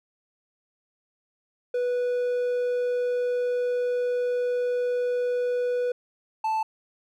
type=tone pair in turn; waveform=triangle; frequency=491.7 / 878.9 Hz; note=B4 / A5; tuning=-8 / -2 cents; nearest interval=minor seventh; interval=1006 cents; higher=second; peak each=-21 dBFS; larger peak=neither; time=1.74-5.92 / 6.44-6.63 s; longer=first; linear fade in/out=5 ms; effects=none